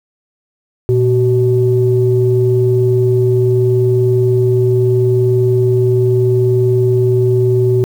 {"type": "tone pair together", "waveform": "sine", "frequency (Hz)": [118.81, 377.2], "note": ["A#2", "F#4"], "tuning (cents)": [33, 33], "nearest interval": "octave + minor sixth", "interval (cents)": 2000, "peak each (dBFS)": -11, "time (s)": [0.89, 7.84], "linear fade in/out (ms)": 0, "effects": ["tanh soft clip ceiling -1 dBFS", "7-bit"]}